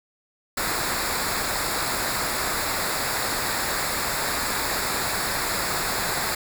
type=noise with comb filter; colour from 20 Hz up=pink; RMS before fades=-26 dBFS; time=0.57-6.35 s; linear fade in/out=5 ms; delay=0.33 ms; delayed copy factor=-0.7; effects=none